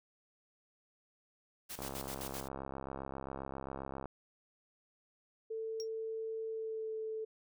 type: noise with tremolo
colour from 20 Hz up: white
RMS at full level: -44 dBFS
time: 1.69-2.48 s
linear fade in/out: 20 ms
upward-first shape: square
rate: 7.7 Hz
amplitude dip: 70%
type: click train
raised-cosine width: 1 ms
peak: -28 dBFS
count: 154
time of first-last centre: 1.79-4.057 s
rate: 67.5 Hz
type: tone with pitch glide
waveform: sine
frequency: 445 to 439.4 Hz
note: A4 to A4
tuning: +20 to -2 cents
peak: -37 dBFS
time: 5.5-7.25 s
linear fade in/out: 10 ms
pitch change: -22 cents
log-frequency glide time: 6.48-6.94 s
type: tone with exponential decay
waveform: triangle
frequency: 5588 Hz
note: F8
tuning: in tune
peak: -36 dBFS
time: 5.8-5.88 s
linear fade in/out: 0 ms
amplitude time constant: 16 ms
effects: none